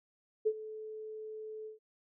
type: tone with ADSR envelope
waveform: sine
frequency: 433.9 Hz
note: A4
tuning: 24 cents flat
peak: -24 dBFS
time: 0.45-1.79 s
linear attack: 19 ms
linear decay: 58 ms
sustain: -17 dB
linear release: 130 ms
effects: none